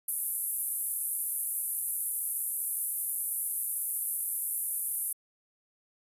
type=band-pass noise; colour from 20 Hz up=pink; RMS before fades=-33 dBFS; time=0.08-5.13 s; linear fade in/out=5 ms; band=10000 to 13000 Hz; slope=48 dB/octave; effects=resampled to 32000 Hz